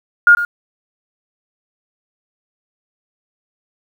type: tone with echo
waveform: sine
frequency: 1421 Hz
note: F6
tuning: 30 cents sharp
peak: -4 dBFS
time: 0.27-0.35 s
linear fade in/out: 2 ms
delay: 100 ms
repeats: 1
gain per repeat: -12 dB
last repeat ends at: 0.45 s
effects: 7-bit